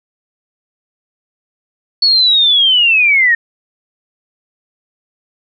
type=linear sweep; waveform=sine; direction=down; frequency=4435 to 1816 Hz; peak=-7 dBFS; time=2.02-3.35 s; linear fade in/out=5 ms; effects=none